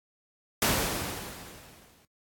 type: noise with exponential decay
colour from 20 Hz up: pink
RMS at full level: -22 dBFS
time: 0.62-2.05 s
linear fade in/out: 1 ms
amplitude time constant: 310 ms
effects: high-pass 60 Hz 12 dB/octave + AAC 64 kbps